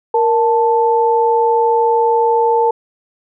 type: tone pair together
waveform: sine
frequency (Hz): 466.2 / 880.1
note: A#4 / A5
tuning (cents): 0 / 0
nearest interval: major seventh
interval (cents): 1100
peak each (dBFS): -13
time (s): 0.14-2.71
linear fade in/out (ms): 5
effects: none